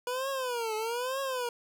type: tone with vibrato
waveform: 25% pulse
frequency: 486 Hz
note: B4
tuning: 28 cents flat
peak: -27 dBFS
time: 0.07-1.49 s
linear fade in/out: 2 ms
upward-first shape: triangle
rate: 1.1 Hz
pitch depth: 220 cents each way
effects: none